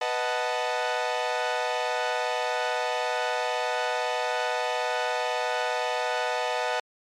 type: chord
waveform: sawtooth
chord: B dominant seventh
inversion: none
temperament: equal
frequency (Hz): 493.9 / 622.3 / 740 / 880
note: B4 / D#5 / F#5 / A5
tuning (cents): 0 / 0 / 0 / 0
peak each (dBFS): -27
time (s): 0.01-6.8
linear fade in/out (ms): 5
effects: low-pass 5000 Hz 12 dB/octave + MP3 96 kbps